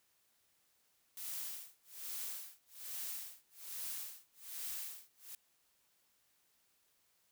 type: noise with tremolo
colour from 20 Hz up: blue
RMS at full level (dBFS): -42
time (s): 1.17-5.35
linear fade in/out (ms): 2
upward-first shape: sine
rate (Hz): 1.2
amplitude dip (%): 100
effects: white hiss -75 dBFS RMS until 7.31 s